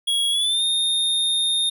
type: tone with pitch glide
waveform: square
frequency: 3322 to 3665 Hz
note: G#7 to A#7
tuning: 0 to -30 cents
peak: -19 dBFS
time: 0.07-1.7 s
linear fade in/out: 10 ms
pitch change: +170 cents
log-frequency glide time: 0.3-0.63 s
effects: none